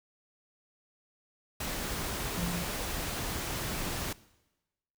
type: tone in noise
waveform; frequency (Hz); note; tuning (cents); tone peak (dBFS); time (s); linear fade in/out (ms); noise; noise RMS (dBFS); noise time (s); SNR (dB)
sine; 174.61; F3; 0; -33; 2.37-2.63; 5; pink; -35; 1.6-4.13; -1
effects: noise-tail reverb RT60 1.0 s tail -20 dB re dry